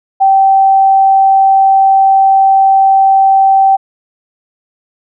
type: tone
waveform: sine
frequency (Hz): 776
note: G5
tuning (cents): -18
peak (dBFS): -4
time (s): 0.2-3.77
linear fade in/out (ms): 20
effects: none